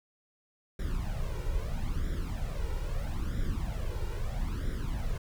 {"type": "noise with flanger", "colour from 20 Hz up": "brown", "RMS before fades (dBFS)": -32, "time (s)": [0.79, 5.18], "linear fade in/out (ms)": 5, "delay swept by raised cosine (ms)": [0.55, 2.15], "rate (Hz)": 0.77, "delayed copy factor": 0.75, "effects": []}